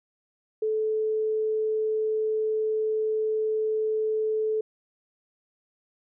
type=tone; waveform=sine; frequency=434.7 Hz; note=A4; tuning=21 cents flat; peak=-23 dBFS; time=0.62-4.61 s; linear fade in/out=5 ms; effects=none